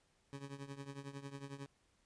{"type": "tone with tremolo", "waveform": "20% pulse", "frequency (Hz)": 139.2, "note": "C#3", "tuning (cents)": 8, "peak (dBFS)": -38, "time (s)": [0.33, 1.66], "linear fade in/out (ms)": 0, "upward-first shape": "triangle", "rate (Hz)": 11, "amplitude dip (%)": 85, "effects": ["pink hiss -75 dBFS RMS until 2.05 s", "resampled to 22050 Hz"]}